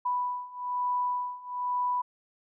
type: beating tone pair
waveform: sine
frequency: 987.8 / 988.9 Hz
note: B5 / B5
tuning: 0 / +2 cents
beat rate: 1.1 Hz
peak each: -32 / -30 dBFS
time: 0.05-2.02 s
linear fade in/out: 10 ms
effects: none